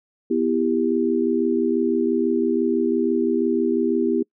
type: chord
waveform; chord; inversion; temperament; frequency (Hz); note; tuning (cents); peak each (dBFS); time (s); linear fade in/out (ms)
sine; E minor; second; just; 247.2 / 329.6 / 395.6; B3 / E4 / G4; +2 / 0 / +16; -22; 0.3-4.23; 10
effects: noise-tail reverb RT60 0.1 s tail -26 dB re dry